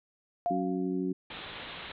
sine tone with exponential decay, 698.5 Hz, F5, in tune, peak -25 dBFS, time 0.46-1.11 s, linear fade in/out 0 ms, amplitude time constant 140 ms
harmonic tone, 92.5 Hz, F#2, in tune, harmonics 2 / 3 / 4, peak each -33 / -32 / -34 dBFS, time 0.5-1.13 s, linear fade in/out 10 ms
white low-pass noise, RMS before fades -43 dBFS, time 1.3-1.92 s, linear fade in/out 5 ms, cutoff 3900 Hz, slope 96 dB/octave
effects none

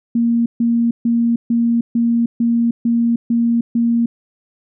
sine tone bursts, 233.8 Hz, A#3, 5 cents sharp, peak -12 dBFS, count 9, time 0.15-4.06 s, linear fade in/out 5 ms, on 310 ms, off 140 ms, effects none

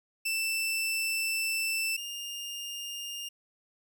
sawtooth tone pair in turn, 2662 / 2820 Hz, E7 / F7, +16 / +16 cents, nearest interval minor second, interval 100 cents, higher second, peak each -25 / -33 dBFS, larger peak first, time 0.25-1.97 / 1.97-3.29 s, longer first, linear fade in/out 10 ms, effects none

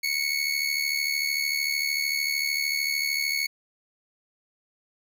25% pulse tone with amplitude modulation, 2208 Hz, C#7, 7 cents flat, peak -18 dBFS, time 0.03-3.47 s, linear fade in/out 10 ms, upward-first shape sine, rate 73.3 Hz, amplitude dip 65%, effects none

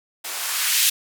violet noise with band-pass filter sweep, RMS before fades -22 dBFS, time 0.24-0.9 s, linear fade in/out 10 ms, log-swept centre 500 to 3100 Hz, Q 1, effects none

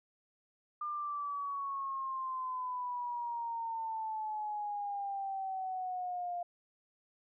sine exponential sweep, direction down, 1205 to 698.5 Hz, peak -35 dBFS, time 0.81-6.43 s, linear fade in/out 5 ms, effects none

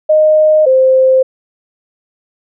sine tone pair in turn, 618 / 522.2 Hz, D#5 / C5, -12 / -3 cents, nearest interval minor third, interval 291 cents, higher first, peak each -5 dBFS, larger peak neither, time 0.09-0.66 / 0.66-1.23 s, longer neither, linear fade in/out 10 ms, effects none

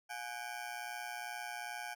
20% pulse ring-modulated tone, 777 Hz, G5, 16 cents flat, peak -33 dBFS, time 0.09-1.95 s, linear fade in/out 20 ms, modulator 61.2 Hz, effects none

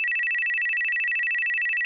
sine tone with vibrato, 2254 Hz, C#7, 28 cents sharp, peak -22 dBFS, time 0-1.85 s, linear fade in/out 0 ms, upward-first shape square, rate 13 Hz, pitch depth 270 cents each way, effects none

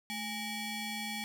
20% pulse ring-modulated tone, 1042 Hz, C6, 7 cents flat, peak -28 dBFS, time 0.1-1.24 s, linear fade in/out 0 ms, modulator 1260 Hz, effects 10-bit

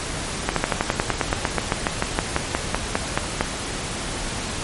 slowing click train, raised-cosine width 0.5 ms, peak -3 dBFS, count 22, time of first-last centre 0.49-3.409 s, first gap 73 ms, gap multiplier 1.06, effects pink hiss -28 dBFS RMS until 4.63 s + MP3 48 kbps

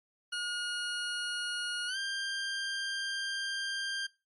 20% pulse tone with pitch glide, 1440 to 1588.6 Hz, F#6 to G6, -47 to +23 cents, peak -28 dBFS, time 0.32-4.07 s, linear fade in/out 10 ms, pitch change +170 cents, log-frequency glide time 1.87-1.97 s, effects noise-tail reverb RT60 0.3 s tail -22 dB re dry + MP3 48 kbps

